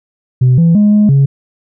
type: tone with pitch steps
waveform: sine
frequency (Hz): 127 / 167.2 / 208 / 209.5 / 138.2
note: B2 / E3 / G#3 / G#3 / C#3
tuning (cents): +49 / +25 / +3 / +15 / -5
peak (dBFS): -3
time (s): 0.41-1.26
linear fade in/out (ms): 10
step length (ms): 170
effects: tanh soft clip ceiling -3 dBFS